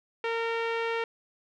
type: tone with low-pass filter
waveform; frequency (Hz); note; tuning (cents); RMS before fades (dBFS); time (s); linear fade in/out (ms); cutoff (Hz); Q
sawtooth; 458.9; A#4; -27; -30; 0.24-1.04; 2; 2600; 1.8
effects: none